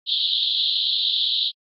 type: band-pass noise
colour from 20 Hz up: pink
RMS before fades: -22 dBFS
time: 0.06-1.52 s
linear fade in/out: 50 ms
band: 3200 to 4200 Hz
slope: 96 dB/octave
effects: AAC 48 kbps